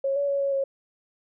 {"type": "tone with pitch steps", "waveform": "sine", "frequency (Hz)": [546, 567, 559, 555, 546], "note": ["C#5", "C#5", "C#5", "C#5", "C#5"], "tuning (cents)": [-26, 39, 14, 2, -26], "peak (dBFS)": -22, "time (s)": [0.04, 0.64], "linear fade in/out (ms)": 5, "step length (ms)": 120, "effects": []}